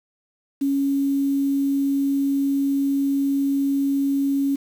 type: tone with quantisation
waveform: sine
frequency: 277.2 Hz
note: C#4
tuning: in tune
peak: -18 dBFS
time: 0.61-4.56 s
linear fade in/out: 10 ms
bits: 7
effects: none